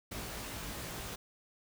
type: noise with comb filter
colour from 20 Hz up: pink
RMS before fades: -42 dBFS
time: 0.11-1.16 s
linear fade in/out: 10 ms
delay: 18 ms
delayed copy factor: +0.7
effects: none